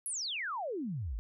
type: exponential sweep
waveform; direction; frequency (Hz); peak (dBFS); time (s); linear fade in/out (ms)
sine; down; 11410 to 46.25; -34; 0.06-1.19; 0
effects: none